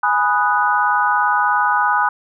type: chord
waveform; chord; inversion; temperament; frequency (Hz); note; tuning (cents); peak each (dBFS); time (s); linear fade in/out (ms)
sine; G# minor seventh; none; equal; 830.6 / 987.8 / 1244.5 / 1480; G#5 / B5 / D#6 / F#6; 0 / 0 / 0 / 0; -19; 0.03-2.09; 5
effects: none